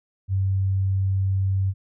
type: tone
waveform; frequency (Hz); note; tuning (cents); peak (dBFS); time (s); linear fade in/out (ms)
sine; 96.2; G2; -32; -19; 0.28-1.74; 50
effects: none